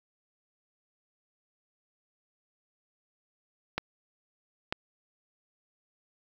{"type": "clicks", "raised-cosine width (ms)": 0.3, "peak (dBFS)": -13, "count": 2, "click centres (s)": [3.78, 4.725], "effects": ["8-bit"]}